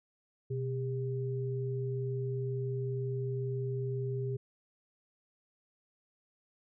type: tone pair together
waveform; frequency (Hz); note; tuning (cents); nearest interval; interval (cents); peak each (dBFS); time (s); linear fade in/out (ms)
sine; 126.2 / 400.7; B2 / G4; +38 / +38; octave + minor sixth; 2000; -33 / -37; 0.5-4.37; 10
effects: none